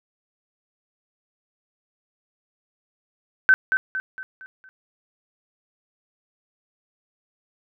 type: tone with echo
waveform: sine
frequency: 1532 Hz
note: G6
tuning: 40 cents flat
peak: -10 dBFS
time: 3.49-3.54 s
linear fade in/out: 0 ms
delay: 230 ms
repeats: 5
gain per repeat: -7 dB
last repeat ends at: 4.69 s
effects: none